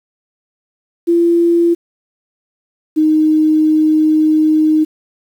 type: tone pair in turn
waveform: sine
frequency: 340.7 / 310.5 Hz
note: F4 / D#4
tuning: -43 / -3 cents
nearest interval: major second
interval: 160 cents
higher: first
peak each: -8 dBFS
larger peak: neither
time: 1.07-1.75 / 2.96-4.85 s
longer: second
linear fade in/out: 20 ms
effects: 7-bit